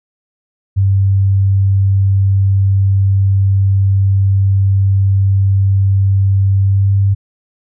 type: tone with pitch glide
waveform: sine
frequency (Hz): 97.6 to 98.73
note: G2 to G2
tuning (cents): -7 to +13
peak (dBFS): -8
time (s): 0.76-7.15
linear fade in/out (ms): 20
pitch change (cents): +20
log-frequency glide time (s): 6.62-6.92
effects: none